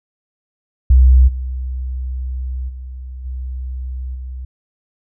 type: tone with level steps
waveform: sine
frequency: 63.8 Hz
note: C2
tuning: 43 cents flat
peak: -5 / -20 / -27 / -22 / -25 dBFS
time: 0.9-4.45 s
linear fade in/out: 5 ms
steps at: 1.27 / 2.68 / 3.24 / 4.14 s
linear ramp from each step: 20 ms
effects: none